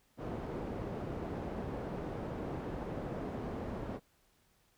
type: low-pass noise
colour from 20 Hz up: white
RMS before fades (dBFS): -40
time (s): 0.17-4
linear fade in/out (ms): 50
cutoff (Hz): 490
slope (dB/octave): 12
effects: pink hiss -71 dBFS RMS until 4.77 s